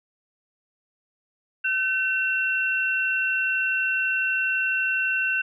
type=tone pair together; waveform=sine; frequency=1526.4 / 2718 Hz; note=G6 / F7; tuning=-47 / -48 cents; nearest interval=minor seventh; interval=999 cents; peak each=-24 dBFS; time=1.64-5.42 s; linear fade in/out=10 ms; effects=none